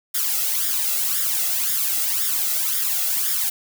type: noise with flanger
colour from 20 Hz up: blue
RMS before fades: -22 dBFS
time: 0.14-3.5 s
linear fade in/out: 10 ms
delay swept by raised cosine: 0.57 to 1.52 ms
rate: 1.9 Hz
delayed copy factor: +0.7
effects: none